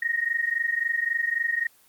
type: tone pair together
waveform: sine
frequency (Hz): 1856.3 / 1880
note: A#6 / A#6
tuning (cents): -8 / +14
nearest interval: unison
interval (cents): 22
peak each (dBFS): -26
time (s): 0.02-1.67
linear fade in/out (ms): 5
effects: white hiss -58 dBFS RMS until 1.88 s + Opus 24 kbps